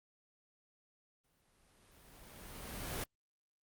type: noise with exponential growth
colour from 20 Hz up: pink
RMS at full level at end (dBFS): -38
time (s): 1.24-3.04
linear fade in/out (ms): 5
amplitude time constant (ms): 390
effects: Opus 32 kbps